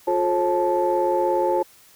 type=tone cluster; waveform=sine; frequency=355.2 / 432.2 / 538 / 872 Hz; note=F4 / A4 / C5 / A5; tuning=+29 / -31 / +48 / -16 cents; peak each=-22 / -28 / -22 / -22 dBFS; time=0.07-1.63 s; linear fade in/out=10 ms; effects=tanh soft clip ceiling -10 dBFS + white hiss -52 dBFS RMS until 1.95 s